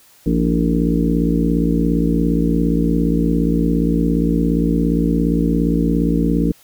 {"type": "harmonic tone with a mistuned harmonic", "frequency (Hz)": 57.3, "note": "A#1", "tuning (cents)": -29, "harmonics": [1, 3, 4, 5, 6, 7, 8], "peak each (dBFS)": [-21, -18, -21, -19, -26, -30, -26], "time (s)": [0.26, 6.52], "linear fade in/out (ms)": 5, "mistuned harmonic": 6, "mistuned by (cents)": -74, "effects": ["white hiss -50 dBFS RMS until 6.63 s"]}